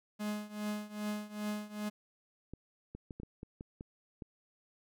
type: tone with tremolo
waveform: 45% pulse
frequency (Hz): 209.9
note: G#3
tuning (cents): +19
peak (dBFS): -33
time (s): 0.19-1.9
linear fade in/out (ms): 20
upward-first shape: triangle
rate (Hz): 2.5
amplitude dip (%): 90
type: clicks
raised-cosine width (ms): 3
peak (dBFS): -31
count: 9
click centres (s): 2.536 / 2.95 / 3.108 / 3.2 / 3.233 / 3.431 / 3.609 / 3.809 / 4.222
effects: none